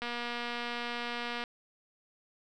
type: click train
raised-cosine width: 0.3 ms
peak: -21 dBFS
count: 340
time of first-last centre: 0.02-1.438 s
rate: 239 Hz
effects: none